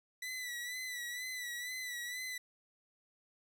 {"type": "tone with vibrato", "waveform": "sawtooth", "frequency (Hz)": 1975.5, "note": "B6", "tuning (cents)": 0, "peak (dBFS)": -36, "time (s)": [0.22, 2.38], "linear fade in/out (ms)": 5, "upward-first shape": "sine", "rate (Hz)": 2.1, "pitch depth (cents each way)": 52, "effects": []}